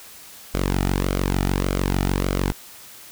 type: tone with flanger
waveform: sawtooth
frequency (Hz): 46.66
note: F#1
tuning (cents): +15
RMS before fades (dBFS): -22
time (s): 0.54-2.52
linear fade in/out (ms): 0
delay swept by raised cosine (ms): 1.1 to 1.9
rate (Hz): 1.7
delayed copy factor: -0.55
effects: white hiss -43 dBFS RMS until 3.11 s